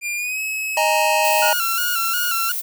45% pulse tone with pitch glide, 2400 to 2572 Hz, D7 to E7, +37 to -43 cents, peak -22 dBFS, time 0.01-1.53 s, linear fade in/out 50 ms, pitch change +120 cents, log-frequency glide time 0.16-0.4 s
square chord, D# suspended fourth, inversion none, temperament equal, 622.3 / 830.6 / 932.3 Hz, D#5 / G#5 / A#5, 0 / 0 / 0 cents, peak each -21 / -22 / -21 dBFS, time 0.77-1.53 s, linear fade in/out 2 ms
violet noise, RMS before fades -25 dBFS, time 1.23-2.62 s, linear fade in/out 20 ms
sawtooth tone with vibrato, 1396.9 Hz, F6, in tune, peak -17 dBFS, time 1.42-2.52 s, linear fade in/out 5 ms, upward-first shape square, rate 2.8 Hz, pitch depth 53 cents each way
effects none

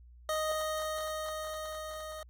25% pulse tone with level ramp, 622.3 Hz, D#5, in tune, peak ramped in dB -26 to -37 dBFS, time 0.29-2.23 s, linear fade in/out 2 ms, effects added 60 Hz sine -52 dBFS peak until 2.29 s + AAC 64 kbps

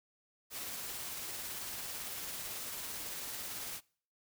white noise with tremolo, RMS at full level -41 dBFS, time 0.5-3.81 s, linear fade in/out 50 ms, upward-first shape triangle, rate 18 Hz, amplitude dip 25%, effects noise-tail reverb RT60 0.5 s tail -24 dB re dry

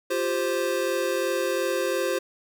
square chord, F suspended second, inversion none, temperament equal, 349.2 / 392 / 523.3 Hz, F4 / G4 / C5, 0 / 0 / 0 cents, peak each -30 / -30 / -27 dBFS, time 0.1-2.19 s, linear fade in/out 10 ms, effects none

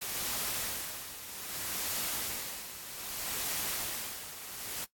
white noise with tremolo, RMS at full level -34 dBFS, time 0.01-4.85 s, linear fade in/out 10 ms, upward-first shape sine, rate 0.63 Hz, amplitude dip 70%, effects noise-tail reverb RT60 0.1 s tail -17 dB re dry + AAC 64 kbps

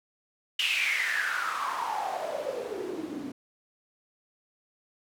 white noise with band-pass filter sweep, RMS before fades -31 dBFS, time 0.59-3.32 s, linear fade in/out 5 ms, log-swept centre 2900 to 250 Hz, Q 8.1, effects none

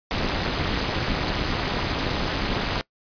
pink noise with amplitude modulation, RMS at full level -21 dBFS, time 0.11-2.81 s, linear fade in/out 0 ms, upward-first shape sine, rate 229 Hz, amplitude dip 90%, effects noise-tail reverb RT60 0.1 s tail -22 dB re dry + resampled to 11025 Hz

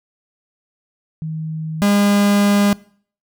sine / 45% pulse tone pair in turn, 158.1 / 203.2 Hz, D#3 / G#3, +28 / -38 cents, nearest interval major third, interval 434 cents, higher second, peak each -22 / -12 dBFS, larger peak second, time 1.22-1.82 / 1.82-2.73 s, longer second, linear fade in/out 0 ms, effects noise-tail reverb RT60 0.5 s tail -22 dB re dry

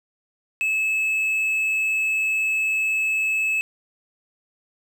triangle tone, 2598 Hz, E7, 26 cents flat, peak -18 dBFS, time 0.61-3.61 s, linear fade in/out 0 ms, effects none

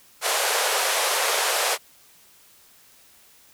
pink band-pass noise, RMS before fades -23 dBFS, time 0.21-1.78 s, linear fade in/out 50 ms, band 450 to 13000 Hz, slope 48 dB/octave, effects white hiss -54 dBFS RMS until 3.53 s

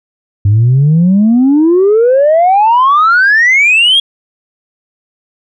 sine exponential sweep, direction up, 98 to 3328 Hz, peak -3 dBFS, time 0.45-4 s, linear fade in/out 5 ms, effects tanh soft clip ceiling -2 dBFS

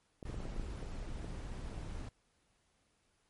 clicks, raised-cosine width 2 ms, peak -32 dBFS, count 9, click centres 0.228 / 0.3 / 0.343 / 0.403 / 0.454 / 0.564 / 0.597 / 0.828 / 1.245 s
brown noise, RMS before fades -42 dBFS, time 0.25-2.09 s, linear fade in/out 5 ms
effects pink hiss -75 dBFS RMS until 3.29 s + MP3 48 kbps

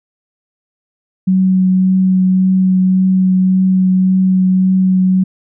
sine tone with vibrato, 186.8 Hz, F#3, 17 cents sharp, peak -8 dBFS, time 1.27-5.24 s, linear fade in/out 10 ms, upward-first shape triangle, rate 1.8 Hz, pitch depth 12 cents each way, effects none

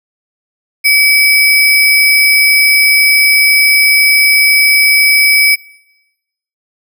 sine tone with sample-and-hold, 2284 Hz, D7, 49 cents flat, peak -5 dBFS, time 0.84-5.56 s, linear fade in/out 20 ms, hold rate 7350 Hz, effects noise-tail reverb RT60 1.0 s tail -23 dB re dry

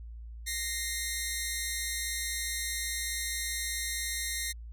10% pulse tone pair together, 1864.7 / 2093 Hz, A#6 / C7, 0 / 0 cents, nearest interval major second, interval 200 cents, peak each -26 dBFS, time 0.46-4.53 s, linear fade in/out 20 ms, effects added 57 Hz sine -41 dBFS peak until 4.72 s

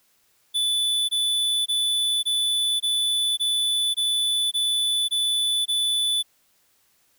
square tone bursts, 3482 Hz, A7, 19 cents flat, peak -21 dBFS, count 10, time 0.54-6.229 s, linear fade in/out 20 ms, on 550 ms, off 21 ms, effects white hiss -64 dBFS RMS until 7.18 s

